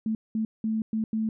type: tone bursts at uneven times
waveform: sine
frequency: 220 Hz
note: A3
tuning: in tune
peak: -24 dBFS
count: 5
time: 0.06-0.15 / 0.35-0.45 / 0.64-0.82 / 0.93-1.04 / 1.13-1.29 s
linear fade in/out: 2 ms
effects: none